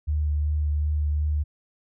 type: tone with vibrato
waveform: sine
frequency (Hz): 74.8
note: D2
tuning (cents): +32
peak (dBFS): -21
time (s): 0.07-1.44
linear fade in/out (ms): 20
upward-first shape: sine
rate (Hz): 2.7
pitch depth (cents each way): 16
effects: none